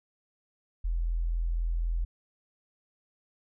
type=tone; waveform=sine; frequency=41.98 Hz; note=E1; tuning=32 cents sharp; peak=-26 dBFS; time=0.84-2.05 s; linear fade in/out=10 ms; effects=none